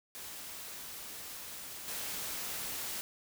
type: noise with level steps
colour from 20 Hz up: white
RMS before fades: -45 / -39 dBFS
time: 0.15-3.01 s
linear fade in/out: 0 ms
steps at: 1.87 s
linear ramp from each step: 20 ms
effects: none